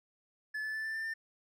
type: tone with pitch steps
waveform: triangle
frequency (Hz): 1727 / 1741 / 1755.2 / 1769.4 / 1783.8 / 1798.3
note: A6 / A6 / A6 / A6 / A6 / A6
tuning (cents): -33 / -19 / -5 / +9 / +23 / +37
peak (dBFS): -33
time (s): 0.54-1.14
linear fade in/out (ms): 10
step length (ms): 100
effects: none